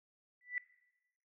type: tone with exponential growth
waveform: sine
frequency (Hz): 1975.5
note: B6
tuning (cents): 0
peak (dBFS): -31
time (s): 0.41-0.58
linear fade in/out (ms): 1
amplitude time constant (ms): 35
effects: noise-tail reverb RT60 1.0 s tail -19 dB re dry